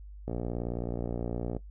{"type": "click train", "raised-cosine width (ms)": 2, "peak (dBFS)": -20, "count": 77, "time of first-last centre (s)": [0.28, 1.566], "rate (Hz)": 59.1, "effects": ["noise-tail reverb RT60 0.1 s tail -17 dB re dry", "added 50 Hz sine -43 dBFS peak until 1.7 s"]}